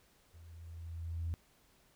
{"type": "tone with level ramp", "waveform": "sine", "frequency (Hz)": 83.2, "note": "E2", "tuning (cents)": 17, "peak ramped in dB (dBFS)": [-53, -32], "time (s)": [0.34, 1.34], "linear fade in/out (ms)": 0, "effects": ["tanh soft clip ceiling -30 dBFS", "pink hiss -68 dBFS RMS until 1.95 s"]}